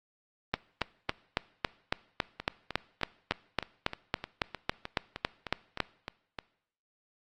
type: two click trains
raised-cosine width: 0.3 ms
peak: -20 / -10 dBFS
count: 14 / 20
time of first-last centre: 2.4-6.388 / 0.54-5.803 s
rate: 3.26 / 3.61 Hz
effects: noise-tail reverb RT60 0.7 s tail -21 dB re dry + Opus 24 kbps